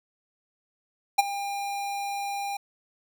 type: tone with ADSR envelope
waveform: square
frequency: 802 Hz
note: G5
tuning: 39 cents sharp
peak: -14 dBFS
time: 1.18-2.57 s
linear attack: 12 ms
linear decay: 22 ms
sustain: -16 dB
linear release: 5 ms
effects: none